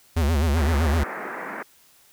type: tone with vibrato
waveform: square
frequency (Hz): 76.6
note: D#2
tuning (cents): -27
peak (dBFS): -19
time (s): 0.16-1.04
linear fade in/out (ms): 10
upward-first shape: sine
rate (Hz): 7.8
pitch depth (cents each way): 170
type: band-pass noise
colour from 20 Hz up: white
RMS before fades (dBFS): -33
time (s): 0.56-1.63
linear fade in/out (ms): 10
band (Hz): 180 to 2000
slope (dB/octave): 48
effects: white hiss -56 dBFS RMS until 2.12 s